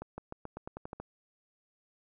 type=accelerating click train; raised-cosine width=1 ms; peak=-26 dBFS; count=10; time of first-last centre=0.02-1 s; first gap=160 ms; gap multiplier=0.9; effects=none

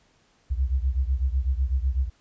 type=beating tone pair; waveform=sine; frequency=62.9 / 70.9 Hz; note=B1 / C#2; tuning=+32 / +40 cents; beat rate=8 Hz; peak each=-23 / -26 dBFS; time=0.5-2.1 s; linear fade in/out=20 ms; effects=pink hiss -63 dBFS RMS until 2.2 s + resampled to 16000 Hz

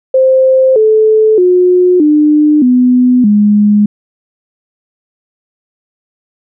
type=tone with pitch steps; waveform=sine; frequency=523.3 / 435 / 361.6 / 300.6 / 249.8 / 207.7 Hz; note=C5 / A4 / F#4 / D4 / B3 / G#3; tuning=0 / -20 / -40 / +40 / +20 / 0 cents; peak=-4 dBFS; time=0.14-3.86 s; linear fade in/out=5 ms; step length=620 ms; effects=none

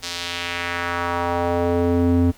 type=tone with band-pass filter sweep; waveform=square; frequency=86.8 Hz; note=F2; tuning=10 cents flat; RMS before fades=-21 dBFS; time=0.02-2.32 s; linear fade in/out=20 ms; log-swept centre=5000 to 210 Hz; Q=1.5; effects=pink hiss -49 dBFS RMS until 2.37 s

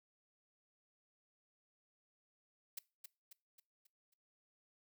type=noise with echo; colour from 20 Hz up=blue; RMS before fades=-44 dBFS; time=2.77-2.79 s; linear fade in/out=5 ms; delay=270 ms; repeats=5; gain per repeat=-6 dB; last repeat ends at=4.14 s; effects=noise-tail reverb RT60 0.3 s tail -22 dB re dry

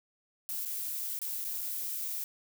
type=noise with dropouts; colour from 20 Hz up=violet; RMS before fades=-36 dBFS; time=0.49-2.24 s; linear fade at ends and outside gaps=0 ms; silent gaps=0.651-0.658 / 1.19-1.217 / 1.443-1.449 / 1.61-1.614 s; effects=none

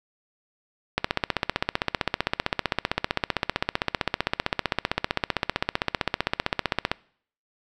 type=click train; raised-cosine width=0.3 ms; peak=-5 dBFS; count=93; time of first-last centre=0.98-6.915 s; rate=15.5 Hz; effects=noise-tail reverb RT60 0.6 s tail -24 dB re dry

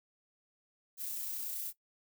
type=noise with amplitude modulation; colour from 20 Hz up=violet; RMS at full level=-38 dBFS; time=0.97-1.73 s; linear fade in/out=50 ms; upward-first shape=sine; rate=30.7 Hz; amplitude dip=25%; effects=noise-tail reverb RT60 0.1 s tail -18 dB re dry

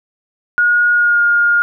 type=tone with pitch glide; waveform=sine; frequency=1441 to 1418.7 Hz; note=F#6 to F6; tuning=-46 to +27 cents; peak=-9 dBFS; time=0.58-1.62 s; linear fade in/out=0 ms; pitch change=-27 cents; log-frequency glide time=0.93-1.21 s; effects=none

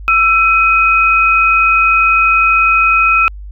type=tone pair together; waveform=sine; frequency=1333.9 / 2518 Hz; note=E6 / D#7; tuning=+20 / +20 cents; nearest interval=major seventh; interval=1100 cents; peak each=-10 dBFS; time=0.08-3.28 s; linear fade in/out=0 ms; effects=added 50 Hz sine -26 dBFS peak until 3.51 s

